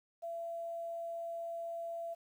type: tone with quantisation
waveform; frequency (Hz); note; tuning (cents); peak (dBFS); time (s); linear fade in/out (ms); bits
sine; 674; E5; +38; -38; 0.22-2.15; 20; 11
effects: none